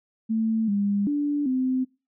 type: tone with pitch steps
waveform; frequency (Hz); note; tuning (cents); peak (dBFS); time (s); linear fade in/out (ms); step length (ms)
sine; 222.5 / 202 / 290.9 / 258; A3 / G#3 / D4 / C4; +20 / -48 / -16 / -24; -21; 0.29-1.85; 20; 390
effects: noise-tail reverb RT60 0.3 s tail -22 dB re dry